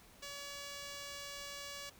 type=tone; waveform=5% pulse; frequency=568 Hz; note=C#5; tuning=42 cents sharp; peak=-33 dBFS; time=0.22-1.9 s; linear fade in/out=10 ms; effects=pink hiss -61 dBFS RMS until 1.99 s